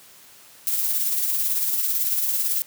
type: noise with tremolo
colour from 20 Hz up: violet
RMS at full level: -21 dBFS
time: 0.67-2.62 s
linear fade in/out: 0 ms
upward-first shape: triangle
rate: 18 Hz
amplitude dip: 45%
effects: white hiss -49 dBFS RMS until 2.66 s + high-pass 80 Hz 12 dB/octave